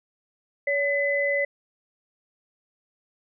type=tone pair together; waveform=sine; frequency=566.8 / 2015 Hz; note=C#5 / B6; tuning=+38 / +34 cents; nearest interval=octave + minor seventh; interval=2196 cents; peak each=-24 dBFS; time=0.67-1.45 s; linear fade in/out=5 ms; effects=none